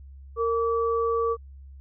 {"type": "tone pair together", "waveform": "sine", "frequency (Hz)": [460.4, 1151.1], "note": ["A#4", "D6"], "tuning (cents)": [-22, -35], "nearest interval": "octave + major third", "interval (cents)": 1587, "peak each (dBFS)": [-23, -27], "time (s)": [0.36, 1.37], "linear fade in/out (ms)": 50, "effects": ["added 68 Hz sine -42 dBFS peak until 1.8 s"]}